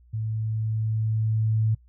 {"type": "tone with level ramp", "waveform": "sine", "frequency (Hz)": 110, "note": "A2", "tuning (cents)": 0, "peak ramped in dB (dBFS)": [-26, -19], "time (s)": [0.13, 1.75], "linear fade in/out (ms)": 10, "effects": ["noise-tail reverb RT60 0.1 s tail -23 dB re dry", "added 60 Hz sine -52 dBFS peak until 1.88 s"]}